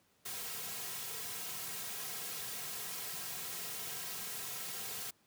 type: noise with comb filter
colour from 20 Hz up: white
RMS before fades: -42 dBFS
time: 0.25-5.11 s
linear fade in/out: 10 ms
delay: 3.4 ms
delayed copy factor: -0.75
effects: pink hiss -71 dBFS RMS until 5.26 s + high-pass 100 Hz 12 dB/octave